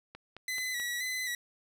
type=click train; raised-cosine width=0.3 ms; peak=-29 dBFS; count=4; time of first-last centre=0.15-0.799 s; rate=4.62 Hz
type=tone with vibrato; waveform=sawtooth; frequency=1977 Hz; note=B6; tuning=1 cent sharp; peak=-29 dBFS; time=0.48-1.35 s; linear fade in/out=2 ms; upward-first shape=square; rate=1.9 Hz; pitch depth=38 cents each way
effects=none

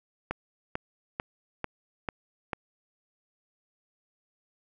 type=click train; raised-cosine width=0.5 ms; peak=-15 dBFS; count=6; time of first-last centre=0.31-2.532 s; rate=2.25 Hz; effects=none

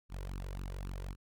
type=tone with flanger; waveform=sawtooth; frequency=46.69 Hz; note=F#1; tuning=16 cents sharp; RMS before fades=-41 dBFS; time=0.09-1.16 s; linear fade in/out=50 ms; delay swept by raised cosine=0.7 to 2.1 ms; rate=3.8 Hz; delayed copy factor=+0.85; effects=none

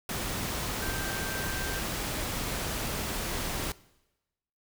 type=tone in noise; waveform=sine; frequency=1568 Hz; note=G6; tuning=in tune; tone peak=-38 dBFS; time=0.82-1.79 s; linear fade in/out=2 ms; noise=pink; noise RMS=-33 dBFS; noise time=0.09-3.72 s; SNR=-8 dB; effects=noise-tail reverb RT60 1.0 s tail -21 dB re dry

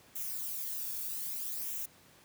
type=noise with flanger; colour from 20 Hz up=violet; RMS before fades=-38 dBFS; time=0.15-1.86 s; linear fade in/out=10 ms; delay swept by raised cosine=0.21 to 1.01 ms; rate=0.62 Hz; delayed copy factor=-0.55; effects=pink hiss -60 dBFS RMS until 2.24 s + high-pass 100 Hz 12 dB/octave

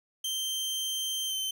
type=tone with pitch glide; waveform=sawtooth; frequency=3136 to 3091 Hz; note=G7 to G7; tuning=0 to -25 cents; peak=-27 dBFS; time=0.24-1.51 s; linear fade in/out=5 ms; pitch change=-25 cents; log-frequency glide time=1.27-1.34 s; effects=none

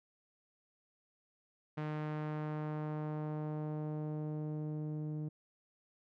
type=tone with low-pass filter sweep; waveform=sawtooth; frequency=152.5 Hz; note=D#3; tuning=34 cents flat; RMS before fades=-39 dBFS; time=1.77-5.29 s; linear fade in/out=10 ms; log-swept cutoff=2100 to 310 Hz; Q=0.87; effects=none

